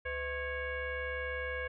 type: tone with frequency modulation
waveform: sine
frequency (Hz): 1078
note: C#6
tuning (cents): -49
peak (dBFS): -34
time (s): 0.05-1.68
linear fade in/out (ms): 10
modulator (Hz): 573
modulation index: 2
effects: none